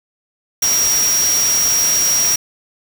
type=tone in noise; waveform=sine; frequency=5670 Hz; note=F8; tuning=25 cents sharp; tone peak=-13 dBFS; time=0.62-2.36 s; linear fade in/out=5 ms; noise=white; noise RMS=-21 dBFS; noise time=0.62-2.36 s; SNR=+5 dB; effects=none